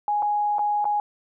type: tone with dropouts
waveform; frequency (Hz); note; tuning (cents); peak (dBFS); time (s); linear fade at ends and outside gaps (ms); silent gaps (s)
sine; 830.6; G#5; 0; -20; 0.08-1; 1; 0.223-0.227 / 0.584-0.592 / 0.844-0.853
effects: none